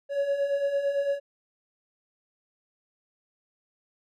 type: beating tone pair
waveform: triangle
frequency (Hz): 554.4 / 563.3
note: C#5 / C#5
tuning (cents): 0 / +28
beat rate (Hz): 8.9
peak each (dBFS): -30 / -23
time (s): 0.09-1.2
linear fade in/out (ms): 50
effects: none